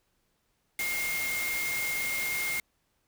sine tone in noise, 2131 Hz, C7, 31 cents sharp, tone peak -30 dBFS, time 0.79-2.6 s, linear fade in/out 2 ms, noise white, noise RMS -35 dBFS, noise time 0.79-2.6 s, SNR +2 dB, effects pink hiss -74 dBFS RMS until 3.07 s

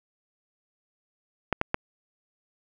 clicks, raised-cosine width 0.5 ms, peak -8 dBFS, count 3, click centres 1.527 / 1.614 / 1.744 s, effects none

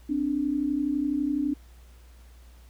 sine tone pair together, 261.6 / 293.6 Hz, C4 / D4, 0 / 0 cents, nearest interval major second, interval 200 cents, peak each -29 / -25 dBFS, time 0.09-1.54 s, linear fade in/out 10 ms, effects added 60 Hz sine -48 dBFS peak until 2.69 s + pink hiss -60 dBFS RMS until 2.69 s

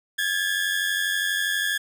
30% pulse tone pair together, 1630.7 / 1723 Hz, G#6 / A6, -32 / -37 cents, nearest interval minor second, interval 95 cents, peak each -23 dBFS, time 0.18-1.78 s, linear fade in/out 10 ms, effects none

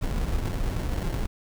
brown noise with sample-and-hold, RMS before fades -27 dBFS, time 0.01-1.27 s, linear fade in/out 20 ms, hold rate 1225 Hz, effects none

